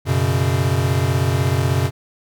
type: chord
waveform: square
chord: F# suspended fourth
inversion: none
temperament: equal with one note detuned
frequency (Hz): 92.5 / 122.41 / 138.59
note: F#2 / B2 / C#3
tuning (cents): 0 / -15 / 0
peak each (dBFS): -21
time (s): 0.05-1.91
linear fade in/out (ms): 50
effects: none